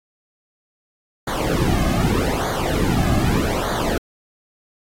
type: noise with flanger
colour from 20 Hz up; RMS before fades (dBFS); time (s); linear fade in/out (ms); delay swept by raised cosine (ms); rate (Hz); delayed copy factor
brown; -20; 1.27-3.98; 5; 0.37 to 2.17; 0.82; -0.85
effects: AAC 48 kbps